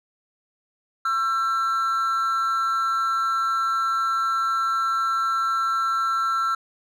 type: tone with amplitude modulation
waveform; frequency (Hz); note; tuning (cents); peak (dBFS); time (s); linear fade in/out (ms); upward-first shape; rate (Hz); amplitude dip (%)
triangle; 1342; E6; +31; -16; 1.05-6.55; 5; sine; 248; 55
effects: none